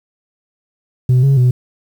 sine tone with pitch steps, 126.6 / 137.4 / 125.1 Hz, B2 / C#3 / B2, +43 / -15 / +23 cents, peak -5 dBFS, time 1.09-1.51 s, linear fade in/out 5 ms, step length 140 ms, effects tanh soft clip ceiling -7 dBFS + 7-bit

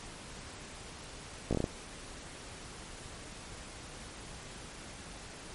slowing click train, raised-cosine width 2 ms, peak -17 dBFS, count 6, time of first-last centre 1.51-1.642 s, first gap 17 ms, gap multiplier 1.22, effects pink hiss -47 dBFS RMS until 5.54 s + MP3 48 kbps

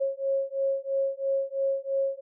sine beating tone pair, 543 / 546 Hz, C#5 / C#5, -36 / -26 cents, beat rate 3 Hz, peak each -28 / -28 dBFS, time 0-2.21 s, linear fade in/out 20 ms, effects none

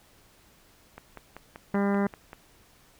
click train, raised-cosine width 0.5 ms, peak -26 dBFS, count 8, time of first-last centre 0.98-2.331 s, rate 5.18 Hz
harmonic tone, 200 Hz, G3, 35 cents sharp, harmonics 1 / 2 / 3 / 4 / 5 / 6 / 7 / 8 / 9 / 10, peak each -24 / -30 / -34 / -36 / -38 / -40 / -41 / -42 / -43 / -44 dBFS, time 1.74-2.07 s, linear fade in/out 2 ms
effects pink hiss -59 dBFS RMS until 2.99 s

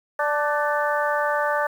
harmonic tone with a mistuned harmonic, 293.7 Hz, D4, in tune, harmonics 2 / 3 / 4 / 5 / 6, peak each -24 / -26 / -27 / -28 / -29 dBFS, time 0.19-1.67 s, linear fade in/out 5 ms, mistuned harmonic 5, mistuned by +41 cents, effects 8-bit

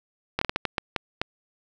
slowing click train, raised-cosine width 0.3 ms, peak -8 dBFS, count 9, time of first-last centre 0.39-1.215 s, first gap 24 ms, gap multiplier 1.4, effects none

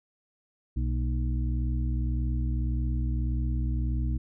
harmonic tone with a mistuned harmonic, 61.74 Hz, B1, in tune, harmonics 1 / 2 / 4 / 5, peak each -26 / -32 / -38 / -40 dBFS, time 0.76-4.18 s, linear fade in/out 10 ms, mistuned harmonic 4, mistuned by -110 cents, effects none

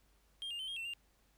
triangle tone with pitch steps, 3208 / 2813 / 3077 / 3238 / 2695 / 2793 Hz, G7 / F7 / G7 / G#7 / E7 / F7, +39 / +12 / -33 / -45 / +38 / -1 cents, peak -38 dBFS, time 0.42-0.936 s, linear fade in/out 0 ms, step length 86 ms, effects added 50 Hz sine -70 dBFS peak until 1.37 s + pink hiss -73 dBFS RMS until 1.37 s

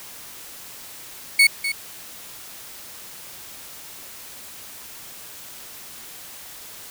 35% pulse tone with echo, 2217 Hz, C#7, in tune, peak -9 dBFS, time 1.39-1.47 s, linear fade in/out 5 ms, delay 250 ms, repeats 1, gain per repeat -11 dB, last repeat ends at 1.72 s, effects white hiss -40 dBFS RMS until 6.9 s

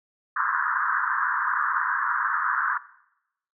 white band-pass noise, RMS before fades -25 dBFS, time 0.36-2.78 s, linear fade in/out 10 ms, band 980 to 1700 Hz, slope 96 dB/octave, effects noise-tail reverb RT60 0.8 s tail -18 dB re dry

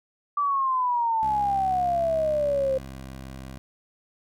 sine exponential sweep, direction down, 1170 to 523.3 Hz, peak -21 dBFS, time 0.37-2.78 s, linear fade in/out 5 ms
15% pulse tone with pitch glide, 66.9 to 65.9 Hz, C2 to C2, +39 to +13 cents, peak -31 dBFS, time 1.23-3.58 s, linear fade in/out 0 ms, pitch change -26 cents, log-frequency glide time 2.8-3.05 s
effects none

